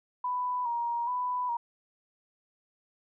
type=tone with vibrato; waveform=sine; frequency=968 Hz; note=B5; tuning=35 cents flat; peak=-28 dBFS; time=0.24-1.57 s; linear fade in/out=5 ms; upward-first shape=square; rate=1.2 Hz; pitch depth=45 cents each way; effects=none